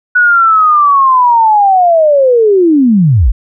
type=linear sweep; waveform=sine; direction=down; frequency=1480 to 38.89 Hz; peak=-4 dBFS; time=0.15-3.32 s; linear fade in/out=10 ms; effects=none